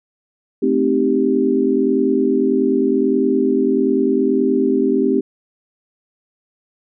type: chord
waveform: sine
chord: A half-diminished seventh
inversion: none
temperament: equal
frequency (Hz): 220 / 261.6 / 311.1 / 392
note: A3 / C4 / Eb4 / G4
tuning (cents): 0 / 0 / 0 / 0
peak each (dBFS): -22 / -17 / -21 / -17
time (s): 0.62-5.21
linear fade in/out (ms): 10
effects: none